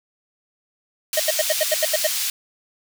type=high-pass noise; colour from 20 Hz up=pink; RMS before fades=-24 dBFS; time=1.13-2.3 s; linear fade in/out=2 ms; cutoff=3400 Hz; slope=12 dB/octave
type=tone bursts; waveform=square; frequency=622.3 Hz; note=D#5; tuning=in tune; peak=-17 dBFS; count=9; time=1.17-2.07 s; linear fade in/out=5 ms; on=28 ms; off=81 ms
effects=none